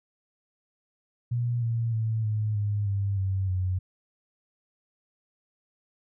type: tone with pitch steps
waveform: sine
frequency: 120 / 115.58 / 111.32 / 107.22 / 103.27 / 99.46 / 95.8 / 92.27 Hz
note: B2 / A#2 / A2 / A2 / G#2 / G2 / G2 / F#2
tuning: -49 / -14 / +21 / -44 / -9 / +26 / -39 / -4 cents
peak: -24 dBFS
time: 1.31-3.79 s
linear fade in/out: 10 ms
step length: 310 ms
effects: none